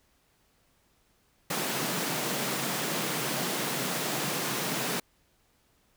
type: high-pass noise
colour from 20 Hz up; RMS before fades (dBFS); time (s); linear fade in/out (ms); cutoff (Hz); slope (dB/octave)
pink; -31; 1.5-5; 5; 130; 96
effects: pink hiss -68 dBFS RMS until 5.96 s